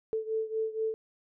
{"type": "beating tone pair", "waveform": "sine", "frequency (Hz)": [440, 444.2], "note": ["A4", "A4"], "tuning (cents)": [0, 16], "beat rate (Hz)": 4.2, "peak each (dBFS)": [-31, -34], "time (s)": [0.13, 0.94], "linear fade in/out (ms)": 0, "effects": []}